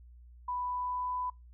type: tone with pitch glide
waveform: sine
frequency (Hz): 990 to 998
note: B5 to B5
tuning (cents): +4 to +18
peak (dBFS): -32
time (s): 0.48-1.3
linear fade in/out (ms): 5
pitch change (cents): +14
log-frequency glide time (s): 0.59-1.15
effects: noise-tail reverb RT60 0.2 s tail -24 dB re dry + added 60 Hz sine -51 dBFS peak until 1.53 s